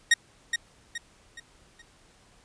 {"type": "tone with echo", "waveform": "sawtooth", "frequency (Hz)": 1871, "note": "A#6", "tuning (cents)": 6, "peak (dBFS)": -12, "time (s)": [0.11, 0.14], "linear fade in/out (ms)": 5, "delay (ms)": 420, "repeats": 4, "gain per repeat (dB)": -8, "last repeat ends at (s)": 1.82, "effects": ["pink hiss -59 dBFS RMS until 2.44 s", "resampled to 22050 Hz"]}